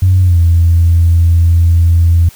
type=tone with pitch glide; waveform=sine; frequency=92.6 to 84.43 Hz; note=F#2 to E2; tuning=+2 to +42 cents; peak=-4 dBFS; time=0.02-2.29 s; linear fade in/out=5 ms; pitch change=-160 cents; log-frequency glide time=0.21-0.39 s; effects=tanh soft clip ceiling 0 dBFS + white hiss -39 dBFS RMS until 2.35 s